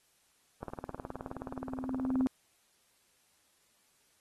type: click train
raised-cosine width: 1 ms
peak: -25 dBFS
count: 32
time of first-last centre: 0.63-2.262 s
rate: 19 Hz
type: tone with exponential growth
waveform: sine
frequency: 259.8 Hz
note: C4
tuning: 12 cents flat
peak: -25 dBFS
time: 0.66-2.27 s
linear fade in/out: 0 ms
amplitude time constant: 350 ms
effects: white hiss -70 dBFS RMS until 4.2 s + AAC 32 kbps